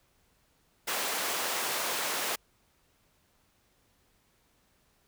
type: high-pass noise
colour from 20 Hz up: pink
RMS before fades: -32 dBFS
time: 0.87-2.36 s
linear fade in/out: 10 ms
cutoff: 530 Hz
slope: 12 dB/octave
effects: pink hiss -69 dBFS RMS until 5.07 s